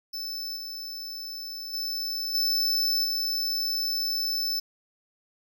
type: tone with level steps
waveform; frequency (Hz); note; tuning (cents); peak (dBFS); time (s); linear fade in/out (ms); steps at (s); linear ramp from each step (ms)
square; 5274; E8; 0; -32 / -35 / -29 / -23 / -26; 0.13-4.6; 10; 0.56 / 1.73 / 2.34 / 3.04; 10
effects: none